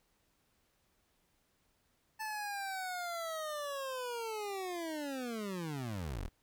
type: linear sweep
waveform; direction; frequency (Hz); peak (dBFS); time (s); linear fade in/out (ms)
25% pulse; down; 879 to 30.91; -34; 2.19-6.29; 20
effects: pink hiss -75 dBFS RMS until 6.42 s